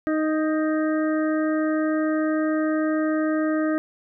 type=harmonic tone with a mistuned harmonic; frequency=311.1 Hz; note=D#4; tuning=in tune; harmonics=1 / 2 / 4 / 5 / 6; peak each=-21 / -27 / -33 / -35 / -37 dBFS; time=0.07-3.78 s; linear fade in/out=0 ms; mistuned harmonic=5; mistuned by=+21 cents; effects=none